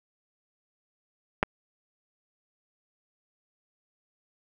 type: clicks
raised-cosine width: 0.5 ms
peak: -6 / -16 dBFS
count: 2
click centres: 1.429 / 1.434 s
effects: none